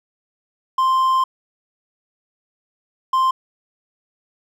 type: tone pair in turn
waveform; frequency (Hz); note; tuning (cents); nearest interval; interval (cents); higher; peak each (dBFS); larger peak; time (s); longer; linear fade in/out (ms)
triangle; 1046.5 / 1046.5; C6 / C6; 0 / 0; unison; 0; neither; -12; neither; 0.78-1.24 / 3.13-3.31; first; 5
effects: none